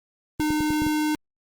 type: clicks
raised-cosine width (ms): 3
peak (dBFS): -16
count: 6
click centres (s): 0.398 / 0.505 / 0.606 / 0.705 / 0.82 / 0.866
type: tone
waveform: square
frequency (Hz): 304.6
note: D#4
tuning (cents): -37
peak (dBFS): -22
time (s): 0.4-1.15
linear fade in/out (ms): 0
effects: Opus 32 kbps